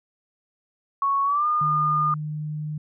sine tone with pitch glide, 1108.7 to 1216 Hz, C#6 to D#6, 0 to -40 cents, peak -19 dBFS, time 1.02-2.14 s, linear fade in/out 2 ms, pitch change +160 cents, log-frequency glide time 1.24-1.47 s
sine tone, 151.9 Hz, D#3, 41 cents flat, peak -27 dBFS, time 1.61-2.78 s, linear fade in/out 5 ms
effects none

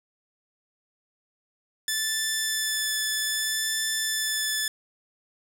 10% pulse tone with vibrato, 1749 Hz, A6, 11 cents flat, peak -16 dBFS, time 1.88-4.68 s, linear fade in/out 2 ms, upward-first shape sine, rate 0.63 Hz, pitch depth 11 cents each way, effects 7-bit

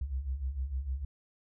sine beating tone pair, 61.74 / 68.34 Hz, B1 / C#2, 0 / -24 cents, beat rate 6.6 Hz, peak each -38 / -33 dBFS, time 0.01-1.05 s, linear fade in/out 5 ms, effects none

